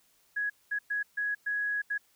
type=tone bursts at uneven times; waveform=sine; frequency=1669 Hz; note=G#6; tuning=8 cents sharp; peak=-28 dBFS; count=6; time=0.36-0.5 / 0.71-0.79 / 0.9-1.03 / 1.17-1.35 / 1.46-1.82 / 1.9-1.98 s; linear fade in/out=10 ms; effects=white hiss -67 dBFS RMS until 2.15 s

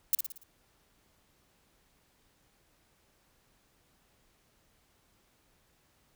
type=noise with echo; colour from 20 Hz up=violet; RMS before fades=-24 dBFS; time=0.13-0.15 s; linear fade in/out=2 ms; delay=57 ms; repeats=5; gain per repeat=-6 dB; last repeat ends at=0.435 s; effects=pink hiss -69 dBFS RMS until 6.15 s

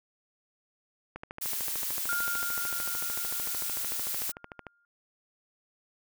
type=click train; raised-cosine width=0.5 ms; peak=-24 dBFS; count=48; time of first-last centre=1.16-4.667 s; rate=13.4 Hz
type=noise; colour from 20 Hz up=blue; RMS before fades=-33 dBFS; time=1.41-4.32 s; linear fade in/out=10 ms
type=tone with exponential decay; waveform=sine; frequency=1408 Hz; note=F6; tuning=14 cents sharp; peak=-28 dBFS; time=2.09-4.85 s; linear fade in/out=1 ms; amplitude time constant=600 ms
effects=none

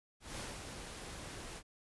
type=noise with ADSR envelope; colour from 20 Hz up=pink; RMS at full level=-42 dBFS; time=0.2-1.63 s; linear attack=170 ms; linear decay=220 ms; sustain=-5 dB; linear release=60 ms; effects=resampled to 24000 Hz

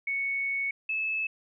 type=tone pair in turn; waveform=sine; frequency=2217 / 2607 Hz; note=C#7 / E7; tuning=0 / -20 cents; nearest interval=minor third; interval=280 cents; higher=second; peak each=-27 dBFS; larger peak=neither; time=0.07-0.71 / 0.89-1.27 s; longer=first; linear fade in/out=5 ms; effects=none

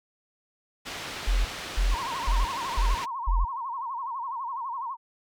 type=low-pass noise; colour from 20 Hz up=white; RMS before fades=-37 dBFS; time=0.85-3.06 s; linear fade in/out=20 ms; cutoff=3700 Hz; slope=12 dB/octave
type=tone bursts; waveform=sine; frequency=43 Hz; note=F1; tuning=26 cents flat; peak=-20 dBFS; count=5; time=1.27-3.45 s; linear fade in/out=10 ms; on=180 ms; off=320 ms
type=tone with vibrato; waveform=sine; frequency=1004 Hz; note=B5; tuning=28 cents sharp; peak=-30 dBFS; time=1.9-4.97 s; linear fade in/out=50 ms; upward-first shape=sine; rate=12 Hz; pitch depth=160 cents each way
effects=none

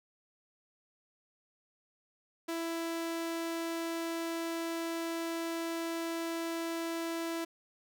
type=tone; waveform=sawtooth; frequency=332 Hz; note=E4; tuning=12 cents sharp; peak=-30 dBFS; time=2.48-7.45 s; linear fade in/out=10 ms; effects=none

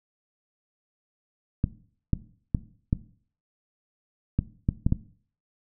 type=clicks; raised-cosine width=5 ms; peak=-9 dBFS; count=8; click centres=1.641 / 2.133 / 2.548 / 2.929 / 4.39 / 4.689 / 4.865 / 4.924 s; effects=noise-tail reverb RT60 0.5 s tail -17 dB re dry

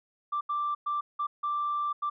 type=tone bursts at uneven times; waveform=sine; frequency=1176 Hz; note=D6; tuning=2 cents sharp; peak=-26 dBFS; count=6; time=0.32-0.41 / 0.49-0.75 / 0.86-1.01 / 1.19-1.27 / 1.43-1.93 / 2.02-2.1 s; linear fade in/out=10 ms; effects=tanh soft clip ceiling -23 dBFS

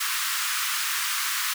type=high-pass noise; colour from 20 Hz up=pink; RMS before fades=-27 dBFS; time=0-1.54 s; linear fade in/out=10 ms; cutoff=1100 Hz; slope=48 dB/octave; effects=none

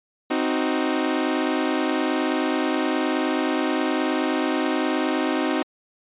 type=chord; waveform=sawtooth; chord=C diminished; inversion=none; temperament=equal; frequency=261.6 / 311.1 / 370 Hz; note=C4 / Eb4 / Gb4; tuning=0 / 0 / 0 cents; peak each=-21 / -20 / -24 dBFS; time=0.3-5.63 s; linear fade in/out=10 ms; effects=resampled to 8000 Hz

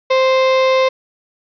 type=tone; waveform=35% pulse; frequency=523 Hz; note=C5; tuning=1 cent flat; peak=-9 dBFS; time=0.1-0.89 s; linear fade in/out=10 ms; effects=resampled to 11025 Hz + 7-bit

